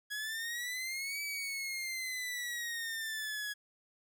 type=exponential two-way sweep; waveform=sawtooth; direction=up then down; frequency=1667 to 2302 to 1667 Hz; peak=-33 dBFS; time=0.1-3.54 s; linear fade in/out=20 ms; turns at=1.22 s; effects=none